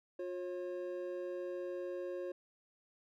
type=tone pair together; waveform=triangle; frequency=356.5 / 543 Hz; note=F4 / C#5; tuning=+36 / -36 cents; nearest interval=perfect fifth; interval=728 cents; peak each=-39 / -40 dBFS; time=0.19-2.32 s; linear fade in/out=5 ms; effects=none